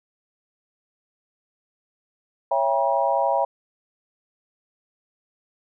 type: chord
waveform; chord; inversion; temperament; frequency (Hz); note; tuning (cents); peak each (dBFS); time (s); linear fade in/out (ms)
sine; C# diminished seventh; none; just; 554.4 / 665.2 / 798.3 / 957.9; C#5 / E5 / G5 / Bb5; 0 / +16 / +31 / +47; -24; 2.51-3.45; 5
effects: none